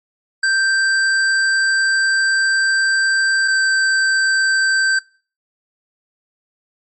square tone pair in turn, 1568 / 1557.2 Hz, G6 / G6, 0 / -12 cents, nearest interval unison, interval 12 cents, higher first, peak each -14 dBFS, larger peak neither, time 0.43-3.48 / 3.48-4.99 s, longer first, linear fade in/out 5 ms, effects noise-tail reverb RT60 0.4 s tail -24 dB re dry + MP3 32 kbps

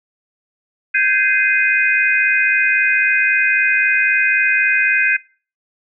sine chord, Ab major seventh, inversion third, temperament just, 1557.4 / 1661.2 / 2077 / 2492 Hz, G6 / Ab6 / C7 / Eb7, -12 / 0 / -13 / +2 cents, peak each -17 / -21 / -20 / -16 dBFS, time 0.94-5.17 s, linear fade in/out 10 ms, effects noise-tail reverb RT60 0.4 s tail -24 dB re dry

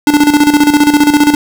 square tone with tremolo, 293.7 Hz, D4, in tune, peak -4 dBFS, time 0.07-1.35 s, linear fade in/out 2 ms, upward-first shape square, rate 15 Hz, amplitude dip 65%, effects none

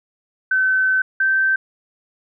sine tone pair in turn, 1527 / 1553.7 Hz, G6 / G6, -46 / -16 cents, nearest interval unison, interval 30 cents, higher second, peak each -14 dBFS, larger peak neither, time 0.51-1.02 / 1.2-1.56 s, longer first, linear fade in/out 5 ms, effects none

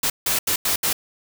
white noise bursts at uneven times, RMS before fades -21 dBFS, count 5, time 0.03-0.1 / 0.26-0.39 / 0.47-0.56 / 0.65-0.76 / 0.83-0.93 s, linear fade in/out 5 ms, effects none

